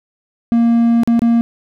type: tone with dropouts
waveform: triangle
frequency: 233.1 Hz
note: A#3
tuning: in tune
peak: -7 dBFS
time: 0.52-1.41 s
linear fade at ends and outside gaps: 0 ms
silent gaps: 1.034-1.075 / 1.193-1.219 s
effects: none